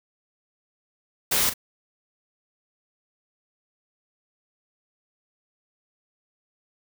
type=noise with echo; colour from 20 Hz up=white; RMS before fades=-22 dBFS; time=1.31-1.5 s; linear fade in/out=10 ms; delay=39 ms; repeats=1; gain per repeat=-11 dB; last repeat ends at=1.539 s; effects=none